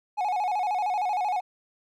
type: tone with vibrato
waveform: triangle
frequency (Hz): 784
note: G5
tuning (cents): 0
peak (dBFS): -22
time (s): 0.17-1.41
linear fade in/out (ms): 20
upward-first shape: square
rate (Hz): 13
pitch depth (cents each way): 120
effects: none